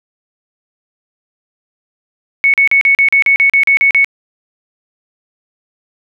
sine tone bursts, 2214 Hz, C#7, 3 cents flat, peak -6 dBFS, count 12, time 2.44-4.045 s, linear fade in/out 0 ms, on 98 ms, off 39 ms, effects none

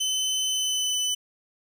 25% pulse tone with pitch glide, 3040 to 3002 Hz, F#7 to F#7, +46 to +24 cents, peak -20 dBFS, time 0-1.15 s, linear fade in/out 10 ms, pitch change -22 cents, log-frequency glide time 0.49-1 s, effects none

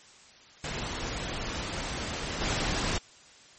pink noise with level steps, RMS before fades -34 / -29 dBFS, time 0.64-2.98 s, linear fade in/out 2 ms, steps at 2.41 s, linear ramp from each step 2 ms, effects white hiss -54 dBFS RMS until 3.58 s + MP3 32 kbps

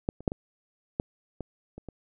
clicks, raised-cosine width 2 ms, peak -13 / -30 / -10 / -20 / -13 / -21 / -28 / -26 dBFS, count 8, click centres 0.089 / 0.206 / 0.278 / 0.319 / 0.999 / 1.407 / 1.78 / 1.887 s, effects none

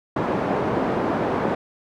pink band-pass noise, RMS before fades -23 dBFS, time 0.16-1.55 s, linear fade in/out 5 ms, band 210 to 960 Hz, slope 12 dB/octave, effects none

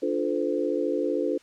sine chord, D minor seventh, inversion none, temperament equal with one note detuned, 293.7 / 349.2 / 440 / 513.1 Hz, D4 / F4 / A4 / C5, 0 / 0 / 0 / -34 cents, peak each -29 dBFS, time 0.02-1.38 s, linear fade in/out 10 ms, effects white hiss -57 dBFS RMS until 1.42 s + low-pass 6000 Hz 12 dB/octave

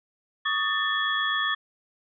sine tone cluster, 1130 / 1238 / 1777 / 3349 Hz, C#6 / D#6 / A6 / G#7, +33 / -9 / +17 / +14 cents, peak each -31 / -31 / -26 / -29 dBFS, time 0.45-1.55 s, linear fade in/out 10 ms, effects none

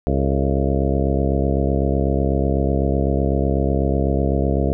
harmonic tone with a mistuned harmonic, 68 Hz, C#2, 33 cents flat, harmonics 1 / 2 / 3 / 4 / 5 / 6 / 7 / 8 / 9 / 10, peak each -20 / -23 / -25 / -26 / -27 / -28 / -28 / -29 / -30 / -30 dBFS, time 0.07-4.73 s, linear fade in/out 0 ms, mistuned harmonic 7, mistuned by -77 cents, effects none

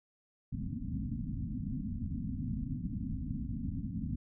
white low-pass noise, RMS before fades -37 dBFS, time 0.52-4.16 s, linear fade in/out 10 ms, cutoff 270 Hz, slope 96 dB/octave, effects none

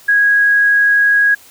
sine tone, 1652 Hz, G#6, 10 cents flat, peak -8 dBFS, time 0.08-1.35 s, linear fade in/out 10 ms, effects white hiss -43 dBFS RMS until 1.5 s

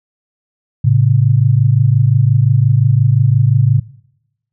sine tone pair together, 110.6 / 136.33 Hz, A2 / C#3, +9 / -28 cents, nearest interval major third, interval 363 cents, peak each -10 dBFS, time 0.84-3.8 s, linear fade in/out 10 ms, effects noise-tail reverb RT60 0.9 s tail -22 dB re dry

